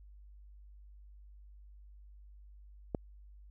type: click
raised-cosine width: 2 ms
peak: -19 dBFS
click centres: 2.948 s
effects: added 50 Hz sine -52 dBFS peak until 3.5 s